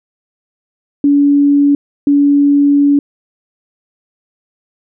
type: tone pair in turn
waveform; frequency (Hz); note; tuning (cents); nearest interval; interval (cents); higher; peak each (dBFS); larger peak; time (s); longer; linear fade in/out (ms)
sine; 285.3 / 285.3; C#4 / C#4; +50 / +50; unison; 0; neither; -6; neither; 1.04-1.75 / 2.07-2.99; second; 2
effects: none